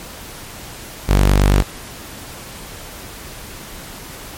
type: tone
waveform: sawtooth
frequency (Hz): 48.85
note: G1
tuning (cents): -5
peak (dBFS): -6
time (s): 1.08-1.63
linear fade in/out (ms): 20
effects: pink hiss -34 dBFS RMS until 4.37 s + MP3 64 kbps